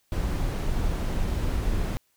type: noise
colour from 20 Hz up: brown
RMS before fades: -26 dBFS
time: 0.12-1.97 s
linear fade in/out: 0 ms
effects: white hiss -69 dBFS RMS until 2.16 s